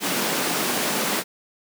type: high-pass noise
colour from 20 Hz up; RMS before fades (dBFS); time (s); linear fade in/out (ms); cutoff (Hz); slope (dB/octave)
pink; -24; 0-1.24; 50; 190; 24
effects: none